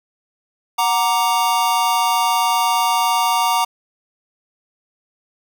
square chord, Gb augmented, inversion none, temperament equal, 740 / 932.3 / 1174.7 Hz, Gb5 / Bb5 / D6, 0 / 0 / 0 cents, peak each -22 / -18 / -22 dBFS, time 0.78-3.65 s, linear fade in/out 10 ms, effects none

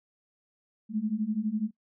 sine beating tone pair, 207.7 / 219.7 Hz, G#3 / A3, 0 / -2 cents, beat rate 12 Hz, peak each -31 / -29 dBFS, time 0.89-1.71 s, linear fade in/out 50 ms, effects noise-tail reverb RT60 0.1 s tail -23 dB re dry

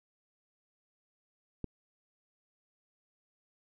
click, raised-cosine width 3 ms, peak -23 dBFS, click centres 1.643 s, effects none

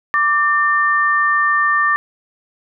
sine tone pair together, 1173 / 1800 Hz, D6 / A6, -2 / +39 cents, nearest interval perfect fifth, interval 741 cents, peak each -15 dBFS, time 0.14-1.96 s, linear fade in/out 0 ms, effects none

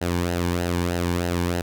sawtooth tone with flanger, 87.31 Hz, F2, in tune, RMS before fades -24 dBFS, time 0.01-1.62 s, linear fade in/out 10 ms, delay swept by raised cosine 0.86 to 1.57 ms, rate 3.2 Hz, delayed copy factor -0.6, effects none

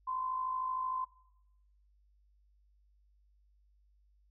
sine tone with amplitude modulation, 1031 Hz, C6, 26 cents flat, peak -31 dBFS, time 0.07-1.05 s, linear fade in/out 10 ms, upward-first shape sine, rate 53.1 Hz, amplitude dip 50%, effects noise-tail reverb RT60 0.9 s tail -19 dB re dry + added 50 Hz sine -65 dBFS peak until 4.3 s

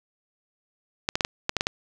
clicks, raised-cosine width 0.2 ms, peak -6 dBFS, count 8, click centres 1.089 / 1.155 / 1.208 / 1.249 / 1.494 / 1.567 / 1.609 / 1.669 s, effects none

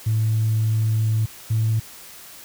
sine tone pair in turn, 110 / 110.89 Hz, A2 / A2, 0 / +14 cents, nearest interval unison, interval 14 cents, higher second, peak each -16 dBFS, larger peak neither, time 0.06-1.26 / 1.5-1.8 s, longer first, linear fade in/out 10 ms, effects tanh soft clip ceiling -13 dBFS + white hiss -42 dBFS RMS until 2.44 s

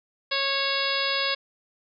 harmonic tone with a mistuned harmonic, 550 Hz, C#5, 14 cents flat, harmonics 1 / 2 / 3 / 4 / 5 / 6 / 7 / 8 / 9, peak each -32 / -32 / -32 / -32 / -32 / -32 / -32 / -32 / -32 dBFS, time 0.31-1.35 s, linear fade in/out 10 ms, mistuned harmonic 6, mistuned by +41 cents, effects none

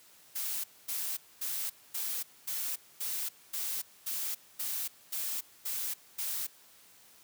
blue noise bursts, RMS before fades -35 dBFS, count 12, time 0.35-6.47 s, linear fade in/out 10 ms, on 290 ms, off 240 ms, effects white hiss -59 dBFS RMS until 7.23 s + high-pass 80 Hz 12 dB/octave

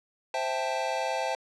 square chord, A minor seventh, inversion first, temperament equal with one note detuned, 523.3 / 659.3 / 789.9 / 880 Hz, C5 / E5 / G5 / A5, 0 / 0 / +13 / 0 cents, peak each -34 dBFS, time 0.34-1.35 s, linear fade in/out 2 ms, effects low-pass 6000 Hz 12 dB/octave

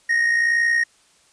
triangle tone with amplitude modulation, 1864.7 Hz, A#6, in tune, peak -12 dBFS, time 0.09-0.84 s, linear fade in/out 10 ms, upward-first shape sine, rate 61.1 Hz, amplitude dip 50%, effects white hiss -57 dBFS RMS until 1.32 s + resampled to 22050 Hz

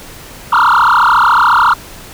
sine tone with frequency modulation, 1174 Hz, D6, 1 cent flat, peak -3 dBFS, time 0.52-1.74 s, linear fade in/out 10 ms, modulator 34 Hz, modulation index 7.8, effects tanh soft clip ceiling -5 dBFS + pink hiss -33 dBFS RMS until 2.13 s

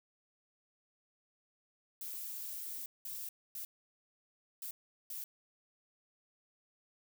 violet noise bursts at uneven times, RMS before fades -43 dBFS, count 5, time 2.01-2.86 / 3.05-3.29 / 3.55-3.65 / 4.62-4.71 / 5.1-5.24 s, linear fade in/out 2 ms, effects none

